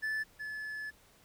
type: tone pair in turn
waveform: triangle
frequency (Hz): 1745 / 1724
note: A6 / A6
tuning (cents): -15 / -36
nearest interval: unison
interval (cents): 21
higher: first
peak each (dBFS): -30 / -36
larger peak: first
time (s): 0.02-0.24 / 0.39-0.91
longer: second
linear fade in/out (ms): 20
effects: pink hiss -63 dBFS RMS until 1.24 s